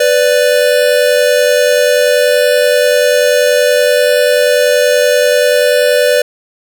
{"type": "tone pair together", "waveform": "square", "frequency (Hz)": [496.9, 587.3], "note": ["B4", "D5"], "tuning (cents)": [11, 0], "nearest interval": "minor third", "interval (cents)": 289, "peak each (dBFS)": -11, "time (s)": [0, 6.22], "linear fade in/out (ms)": 5, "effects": []}